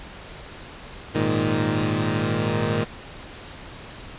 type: chord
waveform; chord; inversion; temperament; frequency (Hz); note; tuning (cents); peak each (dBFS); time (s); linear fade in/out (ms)
15% pulse; Ab suspended second; none; equal; 103.83 / 116.54 / 155.56; Ab2 / Bb2 / Eb3; 0 / 0 / 0; -19; 1.14-2.85; 20
effects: pink hiss -40 dBFS RMS until 4.18 s + resampled to 8000 Hz